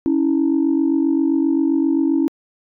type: tone pair together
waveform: sine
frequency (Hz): 277.2 / 324.8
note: C#4 / E4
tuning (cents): 0 / -26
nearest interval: minor third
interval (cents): 274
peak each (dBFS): -16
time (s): 0.06-2.28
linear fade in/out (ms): 0
effects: tanh soft clip ceiling -9 dBFS